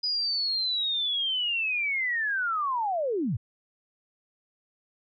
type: linear sweep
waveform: sine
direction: down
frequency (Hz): 4978 to 87.9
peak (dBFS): -25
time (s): 0.03-3.37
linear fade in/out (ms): 10
effects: none